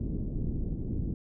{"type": "low-pass noise", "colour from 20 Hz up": "pink", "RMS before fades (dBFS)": -32, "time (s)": [0, 1.14], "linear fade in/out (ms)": 2, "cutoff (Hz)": 320, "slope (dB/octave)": 24, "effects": []}